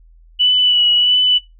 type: tone with vibrato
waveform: sine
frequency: 2960 Hz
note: F#7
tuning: in tune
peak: -10 dBFS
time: 0.39-1.39 s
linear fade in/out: 20 ms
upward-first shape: sine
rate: 1.5 Hz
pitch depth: 22 cents each way
effects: noise-tail reverb RT60 0.2 s tail -19 dB re dry + added 41 Hz sine -43 dBFS peak until 1.59 s